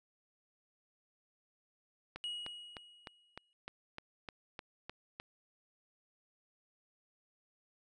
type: click train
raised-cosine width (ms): 0.3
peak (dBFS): -27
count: 11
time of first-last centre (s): 2.16-5.2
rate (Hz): 3.29
type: tone with exponential decay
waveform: triangle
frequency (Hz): 2900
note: F#7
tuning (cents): -35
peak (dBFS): -35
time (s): 2.24-3.53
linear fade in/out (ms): 0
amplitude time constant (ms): 280
effects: resampled to 22050 Hz